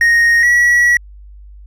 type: tone pair in turn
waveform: triangle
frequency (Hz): 1864.7 / 1930.5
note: A#6 / B6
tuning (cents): 0 / -40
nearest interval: minor second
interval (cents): 60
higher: second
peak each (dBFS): -6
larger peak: neither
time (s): 0.01-0.43 / 0.43-0.97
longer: second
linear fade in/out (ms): 2
effects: added 50 Hz sine -34 dBFS peak until 1.66 s